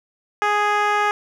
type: tone with band-pass filter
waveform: 10% pulse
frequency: 415.3 Hz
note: G#4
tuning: in tune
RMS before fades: -19 dBFS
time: 0.42-1.11 s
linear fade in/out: 0 ms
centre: 1000 Hz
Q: 0.92
effects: none